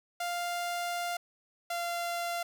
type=tone pair in turn; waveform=sawtooth; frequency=698.5 / 690.5 Hz; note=F5 / F5; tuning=0 / -20 cents; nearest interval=unison; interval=20 cents; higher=first; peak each=-28 dBFS; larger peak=neither; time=0.2-1.17 / 1.7-2.43 s; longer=first; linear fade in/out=5 ms; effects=none